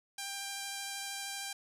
5% pulse tone with vibrato, 793 Hz, G5, 20 cents sharp, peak -26 dBFS, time 0.18-1.53 s, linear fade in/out 5 ms, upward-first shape sine, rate 13 Hz, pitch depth 10 cents each way, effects none

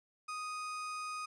35% pulse tone, 1244.5 Hz, D#6, in tune, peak -37 dBFS, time 0.28-1.26 s, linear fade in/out 10 ms, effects resampled to 22050 Hz + 13-bit

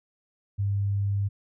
sine tone, 100 Hz, G2, 35 cents sharp, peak -23 dBFS, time 0.58-1.29 s, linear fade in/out 20 ms, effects none

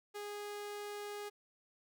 sawtooth tone, 412.6 Hz, G#4, 11 cents flat, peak -38 dBFS, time 0.14-1.3 s, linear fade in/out 20 ms, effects none

